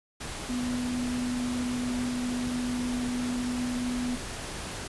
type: tone in noise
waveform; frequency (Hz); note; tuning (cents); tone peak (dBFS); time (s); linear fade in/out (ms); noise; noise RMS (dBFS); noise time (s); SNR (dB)
sine; 246.9; B3; 0; -28; 0.49-4.16; 10; pink; -37; 0.2-4.88; +6
effects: resampled to 24000 Hz